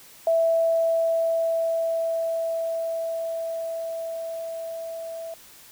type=tone with level ramp; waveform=sine; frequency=659.3 Hz; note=E5; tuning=in tune; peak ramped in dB=-17 to -32 dBFS; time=0.27-5.34 s; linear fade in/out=2 ms; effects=white hiss -49 dBFS RMS until 5.71 s